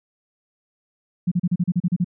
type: tone bursts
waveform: sine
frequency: 177.2 Hz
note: F3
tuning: 25 cents sharp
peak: -16 dBFS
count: 10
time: 1.27-2.045 s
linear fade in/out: 10 ms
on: 46 ms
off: 35 ms
effects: none